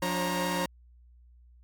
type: tone cluster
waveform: sawtooth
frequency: 178 / 290.1 / 539 / 937 Hz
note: F3 / D4 / C#5 / A#5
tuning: +33 / -21 / -49 / +9 cents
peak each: -28 / -32 / -30 / -28 dBFS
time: 0.02-0.66 s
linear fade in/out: 5 ms
effects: added 60 Hz sine -53 dBFS peak until 1.63 s + MP3 96 kbps